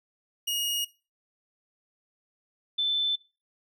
sawtooth / sine tone pair in turn, 2873 / 3526 Hz, F7 / A7, +48 / +3 cents, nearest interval major third, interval 355 cents, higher second, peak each -23 dBFS, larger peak neither, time 0.47-0.85 / 2.78-3.16 s, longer neither, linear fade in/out 10 ms, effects noise-tail reverb RT60 0.3 s tail -20 dB re dry

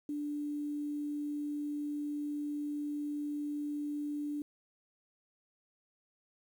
sine tone, 293.7 Hz, D4, in tune, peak -34 dBFS, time 0.09-4.42 s, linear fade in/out 2 ms, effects 10-bit

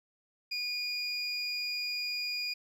triangle tone pair together, 2438 / 4876 Hz, D#7 / D#8, -36 / -36 cents, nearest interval octave, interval 1200 cents, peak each -35 / -33 dBFS, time 0.51-2.54 s, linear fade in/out 10 ms, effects none

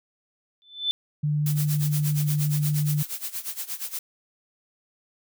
sine tone with exponential growth, 3520 Hz, A7, in tune, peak -18 dBFS, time 0.62-0.91 s, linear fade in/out 0 ms, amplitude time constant 61 ms
sine tone, 148.9 Hz, D3, 24 cents sharp, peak -21 dBFS, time 1.23-3.03 s, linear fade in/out 10 ms
blue noise with tremolo, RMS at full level -30 dBFS, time 1.46-3.99 s, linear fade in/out 2 ms, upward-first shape sine, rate 8.5 Hz, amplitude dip 85%
effects none

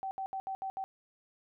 sine tone bursts at uneven times, 770 Hz, G5, 31 cents flat, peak -34 dBFS, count 6, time 0.03-0.11 / 0.18-0.26 / 0.33-0.4 / 0.47-0.55 / 0.62-0.7 / 0.77-0.84 s, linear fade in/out 0 ms, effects none

